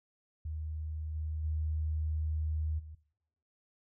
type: tone with level steps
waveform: sine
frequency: 77.78 Hz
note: D#2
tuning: in tune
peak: -35 / -33 / -30 / -44 dBFS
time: 0.45-2.95 s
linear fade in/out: 5 ms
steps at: 1.14 / 1.43 / 2.78 s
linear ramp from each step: 20 ms
effects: noise-tail reverb RT60 0.9 s tail -24 dB re dry